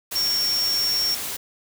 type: tone in noise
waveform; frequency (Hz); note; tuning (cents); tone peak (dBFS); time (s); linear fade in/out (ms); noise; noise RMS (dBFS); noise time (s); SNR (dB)
sine; 5500; F8; -27; -20; 0.15-1.15; 10; white; -30; 0.11-1.37; +7
effects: none